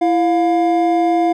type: tone pair together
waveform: triangle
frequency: 333.6 / 706.9 Hz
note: E4 / F5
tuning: +21 / +21 cents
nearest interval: octave + minor second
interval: 1300 cents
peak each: -13 dBFS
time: 0.01-1.33 s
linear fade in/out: 10 ms
effects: none